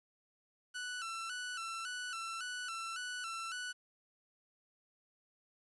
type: tone with vibrato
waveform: sawtooth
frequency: 1410 Hz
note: F6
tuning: 16 cents sharp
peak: -36 dBFS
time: 0.74-3.73 s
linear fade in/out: 20 ms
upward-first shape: square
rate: 1.8 Hz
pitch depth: 86 cents each way
effects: resampled to 24000 Hz + 11-bit